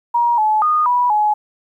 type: tone with pitch steps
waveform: sine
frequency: 949 / 859 / 1229 / 979 / 844 Hz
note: A#5 / A5 / D#6 / B5 / G#5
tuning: +31 / -42 / -22 / -15 / +28 cents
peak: -12 dBFS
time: 0.14-1.34 s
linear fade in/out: 10 ms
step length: 240 ms
effects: 9-bit